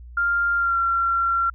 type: tone with pitch glide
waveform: sine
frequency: 1396.9 to 1367.4 Hz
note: F6 to F6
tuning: 0 to -37 cents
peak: -18 dBFS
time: 0.17-1.5 s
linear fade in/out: 5 ms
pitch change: -37 cents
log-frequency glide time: 0.56-0.78 s
effects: added 60 Hz sine -38 dBFS peak until 1.54 s